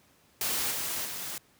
white noise with level steps, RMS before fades -30 / -33 / -37 dBFS, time 0.41-1.38 s, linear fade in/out 2 ms, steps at 0.7 / 1.04 s, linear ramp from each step 20 ms, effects pink hiss -63 dBFS RMS until 1.59 s + high-pass 80 Hz 12 dB/octave

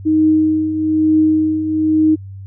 sine tone with tremolo, 312.1 Hz, D#4, 5 cents sharp, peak -8 dBFS, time 0.05-2.16 s, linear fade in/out 20 ms, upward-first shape triangle, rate 1.1 Hz, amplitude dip 65%, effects added 97 Hz sine -29 dBFS peak until 2.46 s

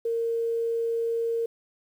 sine tone with quantisation, 461 Hz, A#4, 19 cents flat, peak -24 dBFS, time 0.05-1.46 s, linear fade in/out 5 ms, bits 9, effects none

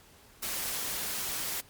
white noise, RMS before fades -34 dBFS, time 0.42-1.61 s, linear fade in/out 10 ms, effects pink hiss -57 dBFS RMS until 1.69 s + MP3 96 kbps

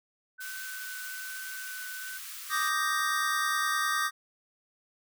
sine tone with vibrato, 1514 Hz, F#6, 39 cents sharp, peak -39 dBFS, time 0.38-2.19 s, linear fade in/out 20 ms, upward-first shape triangle, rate 1.2 Hz, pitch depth 11 cents each way
white high-pass noise, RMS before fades -42 dBFS, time 0.4-2.7 s, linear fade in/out 20 ms, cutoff 1100 Hz, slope 96 dB/octave
square chord, Eb major seventh, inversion third, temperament equal, 1174.7 / 1244.5 / 1568 / 1864.7 Hz, D6 / Eb6 / G6 / Bb6, 0 / 0 / 0 / 0 cents, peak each -33 dBFS, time 2.49-4.11 s, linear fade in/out 50 ms
effects none

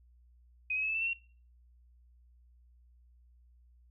sine tone with pitch steps, 2510 / 2547 / 2584 / 2621 / 2659 / 2698 / 2737 Hz, D#7 / D#7 / E7 / E7 / E7 / E7 / F7, +15 / +40 / -35 / -11 / +14 / +40 / -36 cents, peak -30 dBFS, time 0.7-1.134 s, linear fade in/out 5 ms, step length 62 ms, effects noise-tail reverb RT60 0.4 s tail -20 dB re dry + added 60 Hz sine -59 dBFS peak until 3.9 s

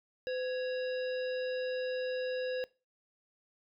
harmonic tone with a mistuned harmonic, 554.4 Hz, C#5, in tune, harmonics 1 / 3 / 5 / 7 / 9, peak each -33 / -43 / -47 / -50 / -52 dBFS, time 0.27-2.64 s, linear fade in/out 0 ms, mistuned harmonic 1, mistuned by -150 cents, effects noise-tail reverb RT60 0.3 s tail -21 dB re dry

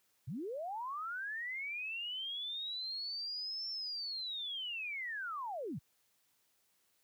sine linear two-way sweep, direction up then down, 103.2 to 5410 to 103.2 Hz, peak -38 dBFS, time 0.27-5.79 s, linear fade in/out 10 ms, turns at 3.69 s, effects white hiss -75 dBFS RMS until 7.03 s + high-pass 60 Hz 12 dB/octave

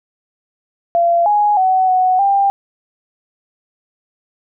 sine tone with pitch steps, 685 / 831 / 751 / 741 / 794 Hz, F5 / G#5 / F#5 / F#5 / G5, -34 / +1 / +26 / +2 / +22 cents, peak -10 dBFS, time 0.95-2.5 s, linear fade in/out 0 ms, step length 310 ms, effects none

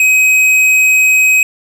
sine tone with hard clipping, 2530 Hz, D#7, 28 cents sharp, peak -8 dBFS, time 0-1.43 s, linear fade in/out 2 ms, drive 9 dB, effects none

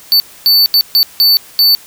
square tone bursts at uneven times, 4500 Hz, C#8, 25 cents sharp, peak -6 dBFS, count 6, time 0.12-0.2 / 0.46-0.66 / 0.74-0.81 / 0.95-1.03 / 1.2-1.37 / 1.59-1.75 s, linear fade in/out 0 ms, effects white hiss -38 dBFS RMS until 1.86 s

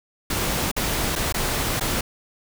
pink noise with dropouts, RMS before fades -24 dBFS, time 0.3-2.01 s, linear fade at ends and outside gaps 5 ms, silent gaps 0.715-0.764 / 1.155-1.159 / 1.325-1.342 / 1.798-1.808 s, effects none

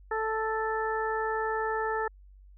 harmonic tone, 440 Hz, A4, in tune, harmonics 1 / 2 / 3 / 4, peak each -31 / -32 / -35 / -35 dBFS, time 0.11-2.08 s, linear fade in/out 5 ms, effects added 48 Hz sine -50 dBFS peak until 2.57 s

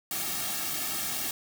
white noise with comb filter, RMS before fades -32 dBFS, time 0.11-1.31 s, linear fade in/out 2 ms, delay 2 ms, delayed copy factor -0.8, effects none

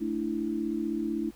sine chord, A suspended fourth, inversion none, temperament equal, 220 / 293.7 / 329.6 Hz, A3 / D4 / E4, 0 / 0 / 0 cents, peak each -33 / -33 / -31 dBFS, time 0-1.31 s, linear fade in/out 20 ms, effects added 50 Hz sine -54 dBFS peak until 1.35 s + pink hiss -58 dBFS RMS until 1.35 s

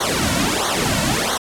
pink noise with flanger, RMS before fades -19 dBFS, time 0-1.38 s, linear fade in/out 10 ms, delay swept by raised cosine 0.39 to 2.49 ms, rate 1.5 Hz, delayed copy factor -0.95, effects low-pass 10000 Hz 12 dB/octave

